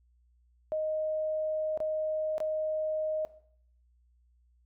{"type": "tone with dropouts", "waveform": "sine", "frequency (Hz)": 622.3, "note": "D#5", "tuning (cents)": 0, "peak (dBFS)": -28, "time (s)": [0.72, 3.25], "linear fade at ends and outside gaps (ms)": 0, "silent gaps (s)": [[1.775, 1.803], [2.381, 2.403]], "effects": ["noise-tail reverb RT60 0.6 s tail -17 dB re dry", "added 60 Hz sine -63 dBFS peak until 4.65 s"]}